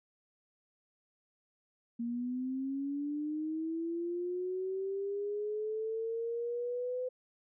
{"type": "linear sweep", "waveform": "sine", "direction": "up", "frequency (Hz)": [232.4, 508], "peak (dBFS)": -33, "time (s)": [1.99, 7.09], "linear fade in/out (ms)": 10, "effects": []}